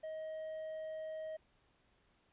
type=tone; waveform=triangle; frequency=630 Hz; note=D#5; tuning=21 cents sharp; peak=-39 dBFS; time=0.03-1.37 s; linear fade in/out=10 ms; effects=pink hiss -73 dBFS RMS until 2.32 s + resampled to 8000 Hz